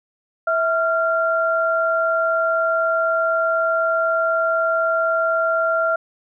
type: tone pair together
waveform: sine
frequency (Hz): 653.6 / 1382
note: E5 / F6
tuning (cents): -15 / -19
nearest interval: octave + minor second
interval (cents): 1296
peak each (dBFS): -19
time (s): 0.47-5.96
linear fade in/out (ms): 5
effects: none